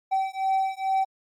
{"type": "beating tone pair", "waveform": "triangle", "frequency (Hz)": [768, 770.3], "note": ["G5", "G5"], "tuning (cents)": [-36, -30], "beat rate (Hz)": 2.3, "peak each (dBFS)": -24, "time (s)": [0.11, 1.05], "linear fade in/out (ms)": 20, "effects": ["Opus 48 kbps"]}